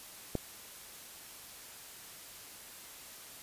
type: click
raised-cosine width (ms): 2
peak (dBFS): -18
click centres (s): 0.353
effects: white hiss -50 dBFS RMS until 3.42 s + resampled to 32000 Hz